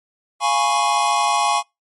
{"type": "chord", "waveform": "square", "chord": "C# dominant seventh", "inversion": "first", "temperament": "equal with one note detuned", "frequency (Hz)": [698.5, 830.6, 987.8, 1101.7], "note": ["E#5", "G#5", "B5", "C#6"], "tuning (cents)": [0, 0, 0, -11], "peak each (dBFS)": [-25, -20, -26, -21], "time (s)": [0.4, 1.63], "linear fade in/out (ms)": 50, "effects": ["noise-tail reverb RT60 0.2 s tail -25 dB re dry", "MP3 48 kbps"]}